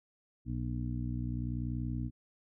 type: harmonic tone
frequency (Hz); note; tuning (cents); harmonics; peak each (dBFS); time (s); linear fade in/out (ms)
60.7; B1; -29; 1 / 2 / 3 / 4 / 5; -38 / -36 / -46 / -40 / -44; 0.45-2.11; 50
effects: none